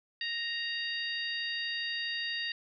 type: harmonic tone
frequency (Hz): 932.3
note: A#5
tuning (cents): 0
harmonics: 2 / 3 / 4 / 5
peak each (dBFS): -36 / -38 / -39 / -40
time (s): 0.21-2.52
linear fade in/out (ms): 2
effects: none